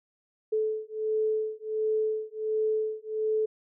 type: beating tone pair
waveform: sine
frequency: 433.6 / 435 Hz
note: A4 / A4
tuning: -25 / -20 cents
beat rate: 1.4 Hz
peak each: -29 dBFS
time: 0.52-3.46 s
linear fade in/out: 10 ms
effects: none